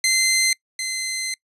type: tone pair in turn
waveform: 15% pulse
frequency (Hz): 2071 / 2063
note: C7 / C7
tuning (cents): -18 / -25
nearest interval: unison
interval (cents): 7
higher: first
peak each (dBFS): -10 / -18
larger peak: first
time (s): 0.04-0.53 / 0.79-1.34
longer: second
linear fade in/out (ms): 2
effects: noise-tail reverb RT60 0.1 s tail -24 dB re dry + resampled to 32000 Hz